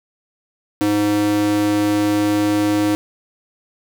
square tone with high-pass filter, 103.83 Hz, G#2, in tune, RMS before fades -17 dBFS, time 0.81-2.95 s, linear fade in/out 0 ms, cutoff 250 Hz, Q 7.4, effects 7-bit

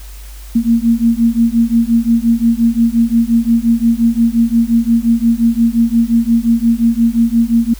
sine beating tone pair, 228.7 / 234.4 Hz, A#3 / A#3, -33 / +10 cents, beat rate 5.7 Hz, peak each -12 dBFS, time 0.55-7.74 s, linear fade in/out 10 ms, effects added 50 Hz sine -29 dBFS peak until 7.79 s + white hiss -40 dBFS RMS until 7.79 s

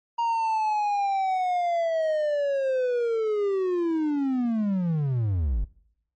triangle linear sweep, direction down, 940 to 43.1 Hz, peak -20 dBFS, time 0.18-5.65 s, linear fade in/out 10 ms, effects noise-tail reverb RT60 0.8 s tail -24 dB re dry + MP3 32 kbps

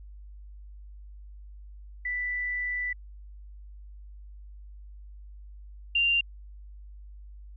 sine tone pair in turn, 1979 / 2782 Hz, B6 / F7, +3 / -7 cents, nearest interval tritone, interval 590 cents, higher second, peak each -28 / -21 dBFS, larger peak second, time 2.05-2.93 / 5.95-6.21 s, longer first, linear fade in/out 5 ms, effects added 50 Hz sine -43 dBFS peak until 7.56 s

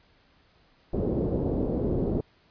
white low-pass noise, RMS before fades -27 dBFS, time 0.93-2.21 s, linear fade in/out 5 ms, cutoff 460 Hz, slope 24 dB/octave, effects pink hiss -62 dBFS RMS until 2.5 s + resampled to 11025 Hz

